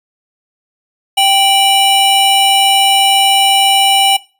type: tone pair together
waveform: square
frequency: 784 / 2946 Hz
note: G5 / F#7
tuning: 0 / -8 cents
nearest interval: octave + major seventh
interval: 2292 cents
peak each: -11 dBFS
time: 1.17-4.17 s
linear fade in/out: 10 ms
effects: noise-tail reverb RT60 0.3 s tail -18 dB re dry + resampled to 32000 Hz